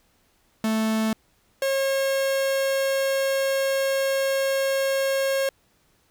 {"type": "tone pair in turn", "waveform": "45% pulse", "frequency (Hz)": [220, 542], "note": ["A3", "C#5"], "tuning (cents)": [0, -39], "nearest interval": "octave + major third", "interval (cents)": 1561, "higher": "second", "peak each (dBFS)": -21, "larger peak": "neither", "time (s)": [[0.64, 1.13], [1.62, 5.49]], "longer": "second", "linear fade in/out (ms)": 2, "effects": ["pink hiss -64 dBFS RMS until 6.1 s"]}